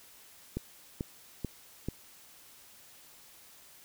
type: click train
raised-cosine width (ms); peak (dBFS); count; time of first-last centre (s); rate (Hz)
3; -20; 4; 0.57-1.886; 2.28
effects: white hiss -56 dBFS RMS until 3.84 s